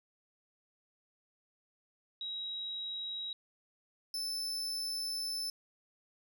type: tone pair in turn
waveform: sine / 40% pulse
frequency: 3838 / 5270 Hz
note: A#7 / E8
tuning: +50 / -1 cents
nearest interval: perfect fourth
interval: 549 cents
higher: second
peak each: -37 / -34 dBFS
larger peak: second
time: 2.21-3.33 / 4.14-5.5 s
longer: second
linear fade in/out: 2 ms
effects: none